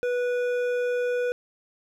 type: tone with hard clipping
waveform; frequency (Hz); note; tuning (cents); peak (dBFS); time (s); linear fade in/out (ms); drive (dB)
triangle; 490.7; B4; -11; -25; 0.03-1.32; 0; 13
effects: none